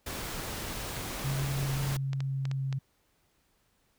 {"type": "noise", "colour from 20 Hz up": "pink", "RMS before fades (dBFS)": -37, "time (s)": [0.06, 1.97], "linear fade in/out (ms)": 5}
{"type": "clicks", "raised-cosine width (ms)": 0.2, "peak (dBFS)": -23, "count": 11, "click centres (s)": [0.967, 1.195, 1.3, 1.396, 1.462, 1.909, 2.132, 2.205, 2.454, 2.514, 2.727]}
{"type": "tone with pitch glide", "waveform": "sine", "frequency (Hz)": [136.8, 134.68], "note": ["C#3", "C#3"], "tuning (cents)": [-23, -50], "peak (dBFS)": -29, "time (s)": [1.24, 2.79], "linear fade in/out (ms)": 10, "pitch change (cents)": -27, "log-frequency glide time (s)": [1.44, 2.68]}
{"effects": ["pink hiss -71 dBFS RMS until 3.98 s"]}